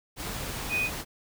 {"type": "tone in noise", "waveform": "sine", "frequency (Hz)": 2489, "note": "D#7", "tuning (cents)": 0, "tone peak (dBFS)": -25, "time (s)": [0.69, 0.9], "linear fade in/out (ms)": 50, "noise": "pink", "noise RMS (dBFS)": -35, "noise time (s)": [0.16, 1.05], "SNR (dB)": 7, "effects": []}